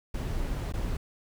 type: noise with dropouts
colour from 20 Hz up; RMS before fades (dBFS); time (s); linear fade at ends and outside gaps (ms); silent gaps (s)
brown; -31; 0.14-0.97; 5; 0.724-0.737
effects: none